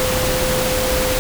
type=tone in noise; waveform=sine; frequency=512 Hz; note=C5; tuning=38 cents flat; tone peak=-20 dBFS; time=0-1.19 s; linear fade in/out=0 ms; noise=pink; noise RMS=-20 dBFS; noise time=0-1.19 s; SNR=-3 dB; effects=none